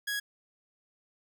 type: tone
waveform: sawtooth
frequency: 1661.2 Hz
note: G#6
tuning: in tune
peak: -27 dBFS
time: 0.07-0.2 s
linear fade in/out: 10 ms
effects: none